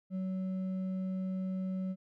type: tone with hard clipping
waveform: sine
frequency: 187.5 Hz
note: F#3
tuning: 23 cents sharp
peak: -34 dBFS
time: 0.1-1.96 s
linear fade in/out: 50 ms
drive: 4 dB
effects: none